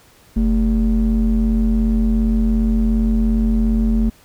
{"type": "ring-modulated tone", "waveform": "triangle", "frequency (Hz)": 87.31, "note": "F2", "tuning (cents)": 0, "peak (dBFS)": -8, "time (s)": [0.36, 4.1], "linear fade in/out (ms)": 10, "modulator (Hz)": 136, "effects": ["pink hiss -50 dBFS RMS until 4.24 s"]}